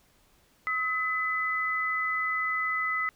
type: tone pair together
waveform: sine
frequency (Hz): 1279.4 / 2006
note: D#6 / B6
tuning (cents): +48 / +26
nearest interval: minor sixth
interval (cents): 778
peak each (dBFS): -30 / -28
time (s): 0.67-3.09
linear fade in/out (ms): 0
effects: pink hiss -64 dBFS RMS until 3.15 s